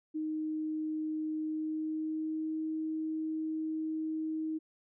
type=tone with pitch glide; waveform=sine; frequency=311.1 to 315.3 Hz; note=D#4 to D#4; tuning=0 to +23 cents; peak=-32 dBFS; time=0.14-4.59 s; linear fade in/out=20 ms; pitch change=+23 cents; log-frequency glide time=1.39-2.62 s; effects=none